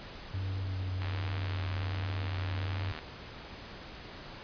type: tone with vibrato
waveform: triangle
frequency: 94.3 Hz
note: F#2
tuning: 33 cents sharp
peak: -30 dBFS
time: 0.34-2.92 s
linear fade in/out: 0 ms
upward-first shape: sine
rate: 1.3 Hz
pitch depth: 19 cents each way
type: click train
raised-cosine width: 0.3 ms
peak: -24 dBFS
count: 154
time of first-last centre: 1.02-2.989 s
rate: 77.7 Hz
effects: pink hiss -46 dBFS RMS until 4.43 s + resampled to 11025 Hz